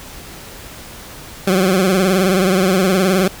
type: tone with vibrato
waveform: 20% pulse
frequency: 187.6 Hz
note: F#3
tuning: 24 cents sharp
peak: -7 dBFS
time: 1.47-3.28 s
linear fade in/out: 5 ms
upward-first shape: triangle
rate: 19 Hz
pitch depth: 110 cents each way
effects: pink hiss -35 dBFS RMS until 3.4 s